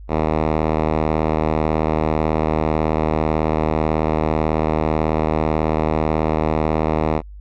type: tone with low-pass filter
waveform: 5% pulse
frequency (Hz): 78.2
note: D#2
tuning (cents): +9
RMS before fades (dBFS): -19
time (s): 0.08-7.22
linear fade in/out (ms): 50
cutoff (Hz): 1700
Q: 0.51
effects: added 50 Hz sine -34 dBFS peak until 7.4 s